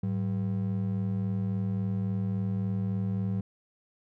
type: ring-modulated tone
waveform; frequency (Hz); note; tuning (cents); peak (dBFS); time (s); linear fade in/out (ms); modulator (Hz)
triangle; 147.5; D3; +8; -22; 0.03-3.41; 5; 41.8
effects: none